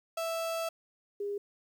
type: tone pair in turn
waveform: 35% pulse / sine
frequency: 659.3 / 406.2 Hz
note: E5 / G#4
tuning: 0 / -38 cents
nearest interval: minor sixth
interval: 838 cents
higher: first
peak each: -30 / -32 dBFS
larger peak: first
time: 0.17-0.69 / 1.2-1.38 s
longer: first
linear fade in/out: 5 ms
effects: 11-bit